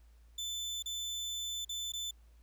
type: tone with dropouts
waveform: 30% pulse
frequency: 3520 Hz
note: A7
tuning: in tune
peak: -34 dBFS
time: 0.38-2.11 s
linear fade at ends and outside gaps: 5 ms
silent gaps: 0.825-0.858 / 1.649-1.692 / 1.921-1.935 s
effects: added 57 Hz sine -57 dBFS peak until 2.42 s + pink hiss -73 dBFS RMS until 2.42 s